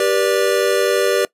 square chord, G major, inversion none, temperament equal with one note detuned, 392 / 484 / 587.3 Hz, G4 / B4 / D5, 0 / -35 / 0 cents, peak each -19 / -19 / -20 dBFS, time 0-1.25 s, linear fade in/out 2 ms, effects noise-tail reverb RT60 0.1 s tail -21 dB re dry + resampled to 32000 Hz

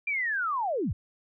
sine linear sweep, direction down, 2400 to 51.9 Hz, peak -26 dBFS, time 0.07-0.93 s, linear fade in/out 5 ms, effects none

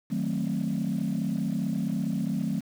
sine chord, D# diminished seventh, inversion none, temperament equal with one note detuned, 155.56 / 185 / 220 / 262.8 Hz, D#3 / F#3 / A3 / C4, 0 / 0 / 0 / +8 cents, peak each -32 / -29 / -29 / -32 dBFS, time 0.1-2.61 s, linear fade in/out 20 ms, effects tanh soft clip ceiling -20 dBFS + 8-bit

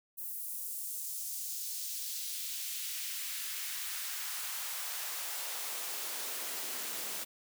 white noise with high-pass filter sweep, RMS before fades -39 dBFS, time 0.17-7.25 s, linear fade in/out 20 ms, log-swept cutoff 12000 to 220 Hz, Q 1, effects none

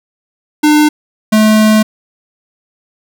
square tone pair in turn, 300.9 / 215.9 Hz, D4 / A3, +42 / -33 cents, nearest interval tritone, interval 575 cents, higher first, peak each -6 dBFS, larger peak neither, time 0.63-0.89 / 1.32-1.83 s, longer second, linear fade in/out 10 ms, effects none

